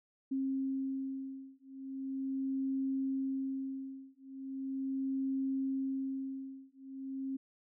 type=beating tone pair; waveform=sine; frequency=267.8 / 268.19 Hz; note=C4 / C4; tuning=+40 / +43 cents; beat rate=0.39 Hz; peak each=-37 / -37 dBFS; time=0.31-7.37 s; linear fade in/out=10 ms; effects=none